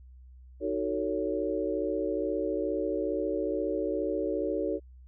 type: chord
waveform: sine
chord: D# half-diminished seventh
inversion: none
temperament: just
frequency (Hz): 311.1 / 373.4 / 448 / 560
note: D#4 / F#4 / A4 / C#5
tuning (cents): 0 / +16 / +31 / +18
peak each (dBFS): -33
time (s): 0.6-4.8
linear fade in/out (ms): 50
effects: added 63 Hz sine -48 dBFS peak until 5.07 s